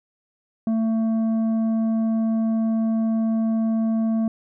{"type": "tone with tanh clipping", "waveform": "triangle", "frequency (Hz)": 223.5, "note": "A3", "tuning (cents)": 27, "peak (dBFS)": -20, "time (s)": [0.67, 4.28], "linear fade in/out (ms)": 2, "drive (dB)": 11, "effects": []}